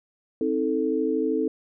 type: chord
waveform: sine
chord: A diminished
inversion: first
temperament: just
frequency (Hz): 264 / 316.8 / 440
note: C4 / Eb4 / A4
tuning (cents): +16 / +31 / 0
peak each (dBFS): -27 / -26 / -25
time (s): 0.41-1.48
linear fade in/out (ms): 2
effects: none